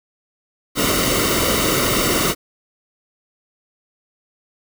pink noise with comb filter, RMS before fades -18 dBFS, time 0.75-2.35 s, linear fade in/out 50 ms, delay 1.2 ms, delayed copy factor -0.7, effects none

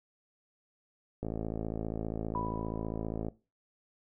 click train, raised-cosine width 2 ms, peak -22 dBFS, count 114, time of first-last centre 1.23-3.285 s, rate 55 Hz
sine tone with exponential decay, 987.8 Hz, B5, in tune, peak -32 dBFS, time 2.35-3.23 s, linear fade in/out 1 ms, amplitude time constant 190 ms
effects noise-tail reverb RT60 0.3 s tail -20 dB re dry

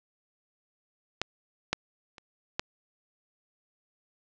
clicks, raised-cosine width 0.2 ms, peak -10 / -8 / -29 / -10 dBFS, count 4, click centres 1.216 / 1.73 / 2.182 / 2.595 s, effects low-pass 6000 Hz 12 dB/octave

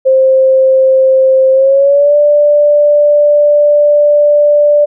sine tone with pitch glide, 527 to 588.1 Hz, C5 to D5, +12 to +2 cents, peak -4 dBFS, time 0.05-4.86 s, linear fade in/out 20 ms, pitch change +190 cents, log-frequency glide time 1.52-2.16 s, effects none

